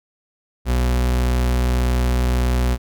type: tone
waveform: 40% pulse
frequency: 61.74 Hz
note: B1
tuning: in tune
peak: -15 dBFS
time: 0.65-2.78 s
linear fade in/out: 50 ms
effects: none